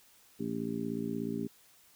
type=harmonic tone; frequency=56.7 Hz; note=A#1; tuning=47 cents flat; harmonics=2 / 3 / 4 / 5 / 6 / 7; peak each=-47 / -41 / -36 / -38 / -47 / -40 dBFS; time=0.39-1.48 s; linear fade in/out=20 ms; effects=white hiss -62 dBFS RMS until 1.95 s